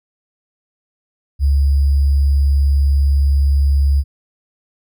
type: tone with sample-and-hold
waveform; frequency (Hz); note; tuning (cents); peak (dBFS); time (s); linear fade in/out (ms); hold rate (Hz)
sine; 69.8; C#2; +13; -10; 1.39-4.04; 50; 4900
effects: none